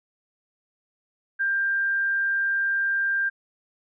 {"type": "tone", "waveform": "sine", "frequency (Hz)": 1590, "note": "G6", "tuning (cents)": 24, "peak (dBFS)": -21, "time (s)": [1.39, 3.3], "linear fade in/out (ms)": 20, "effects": []}